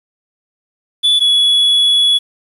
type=tone pair in turn; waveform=triangle; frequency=3455 / 3388 Hz; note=A7 / G#7; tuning=-32 / +34 cents; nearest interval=unison; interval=34 cents; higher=first; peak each=-7 dBFS; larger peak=neither; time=1.03-1.2 / 1.2-2.19 s; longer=second; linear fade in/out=20 ms; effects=resampled to 32000 Hz + 7-bit